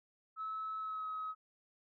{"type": "tone with pitch glide", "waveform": "sine", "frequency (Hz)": [1298, 1274.2], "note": ["E6", "D#6"], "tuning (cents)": [-27, 41], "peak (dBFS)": -37, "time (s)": [0.36, 1.35], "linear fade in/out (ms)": 50, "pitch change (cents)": -32, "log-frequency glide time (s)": [0.78, 1.07], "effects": ["tanh soft clip ceiling -33 dBFS"]}